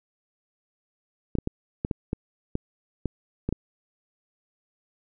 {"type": "clicks", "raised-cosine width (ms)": 3, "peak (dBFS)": -13, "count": 10, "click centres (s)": [1.353, 1.386, 1.474, 1.849, 1.912, 2.131, 2.554, 3.057, 3.49, 3.526], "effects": []}